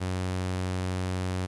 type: tone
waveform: sawtooth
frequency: 92.1 Hz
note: F#2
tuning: 7 cents flat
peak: -24 dBFS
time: 0-1.47 s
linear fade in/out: 20 ms
effects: resampled to 24000 Hz + 10-bit

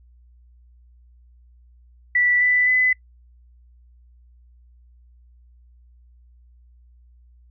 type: tone with pitch steps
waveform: sine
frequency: 1964 / 1986.8 / 2010 Hz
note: B6 / B6 / B6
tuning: -10 / +10 / +30 cents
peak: -15 dBFS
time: 2.15-2.93 s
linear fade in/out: 5 ms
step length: 260 ms
effects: noise-tail reverb RT60 0.1 s tail -24 dB re dry + added 60 Hz sine -49 dBFS peak until 7.5 s

